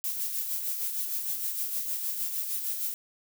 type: noise with tremolo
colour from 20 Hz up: violet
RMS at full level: -30 dBFS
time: 0.04-2.94 s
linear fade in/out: 0 ms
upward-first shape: sine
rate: 6.5 Hz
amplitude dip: 45%
effects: none